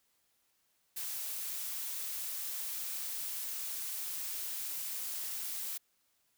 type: noise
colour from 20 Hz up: blue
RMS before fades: -39 dBFS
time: 0.96-5.78 s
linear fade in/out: 10 ms
effects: white hiss -75 dBFS RMS until 6.37 s